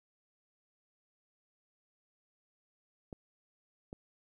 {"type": "clicks", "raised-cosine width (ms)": 2, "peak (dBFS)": -30, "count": 2, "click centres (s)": [3.128, 3.929], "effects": ["12-bit"]}